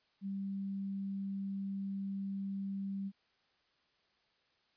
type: tone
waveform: sine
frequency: 196 Hz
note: G3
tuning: in tune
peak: -36 dBFS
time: 0.21-3.12 s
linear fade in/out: 50 ms
effects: white hiss -74 dBFS RMS until 4.76 s + resampled to 11025 Hz